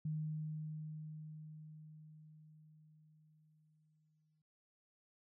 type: tone with exponential decay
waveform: sine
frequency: 154.6 Hz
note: D#3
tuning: 11 cents flat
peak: -36 dBFS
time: 0.05-4.42 s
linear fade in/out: 5 ms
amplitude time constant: 950 ms
effects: none